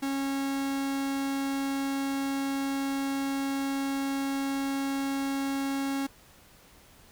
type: tone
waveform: 45% pulse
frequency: 274.1 Hz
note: C#4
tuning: 19 cents flat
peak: -28 dBFS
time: 0.02-6.07 s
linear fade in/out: 10 ms
effects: pink hiss -56 dBFS RMS until 7.11 s